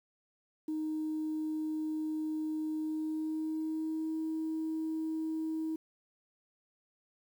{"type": "tone with pitch glide", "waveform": "sine", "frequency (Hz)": [311.1, 317.8], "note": ["D#4", "D#4"], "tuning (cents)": [0, 37], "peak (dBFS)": -31, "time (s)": [0.68, 5.76], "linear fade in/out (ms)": 5, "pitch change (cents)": 37, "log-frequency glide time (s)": [2.78, 4.16], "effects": ["tanh soft clip ceiling -29 dBFS", "10-bit"]}